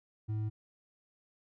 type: tone with hard clipping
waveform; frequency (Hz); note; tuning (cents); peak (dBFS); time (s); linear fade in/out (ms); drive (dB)
triangle; 107.9; A2; -33; -33; 0.28-0.5; 20; 8
effects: none